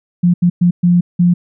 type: tone bursts at uneven times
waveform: sine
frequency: 175.6 Hz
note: F3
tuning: 10 cents sharp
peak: -7 dBFS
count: 5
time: 0.23-0.34 / 0.42-0.5 / 0.61-0.71 / 0.83-1.01 / 1.19-1.34 s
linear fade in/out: 10 ms
effects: none